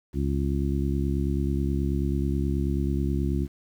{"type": "harmonic tone", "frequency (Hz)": 69.3, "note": "C#2", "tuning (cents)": 0, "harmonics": [1, 2, 3, 4, 5], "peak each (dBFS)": [-26, -29, -31, -32, -33], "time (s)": [0.13, 3.48], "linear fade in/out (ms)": 50, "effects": ["9-bit"]}